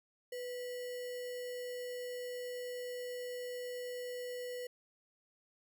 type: tone with sample-and-hold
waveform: sine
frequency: 495.4 Hz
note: B4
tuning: 5 cents sharp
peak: -39 dBFS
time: 0.32-4.67 s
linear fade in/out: 5 ms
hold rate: 2450 Hz
effects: none